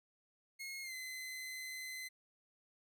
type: tone with pitch glide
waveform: sawtooth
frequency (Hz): 2160 to 2043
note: C#7 to C7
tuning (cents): -45 to -42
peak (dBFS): -40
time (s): 0.59-2.09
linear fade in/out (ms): 20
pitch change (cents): -97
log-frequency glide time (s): 0.82-0.94
effects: none